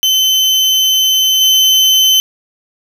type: tone with level steps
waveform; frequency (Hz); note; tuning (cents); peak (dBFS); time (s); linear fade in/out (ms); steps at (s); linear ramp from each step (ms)
35% pulse; 3062; G7; -41; -7 / -5; 0.03-2.2; 0; 1.41; 2
effects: none